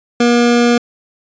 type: tone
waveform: 25% pulse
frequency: 239 Hz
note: A#3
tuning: 43 cents sharp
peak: -5 dBFS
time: 0.2-0.78 s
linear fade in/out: 5 ms
effects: resampled to 16000 Hz